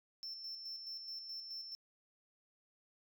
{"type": "tone with tremolo", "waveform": "sine", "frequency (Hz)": 5360, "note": "E8", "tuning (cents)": 28, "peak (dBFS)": -40, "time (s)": [0.23, 1.75], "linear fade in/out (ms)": 0, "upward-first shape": "square", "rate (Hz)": 4.7, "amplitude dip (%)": 50, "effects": ["tanh soft clip ceiling -41 dBFS"]}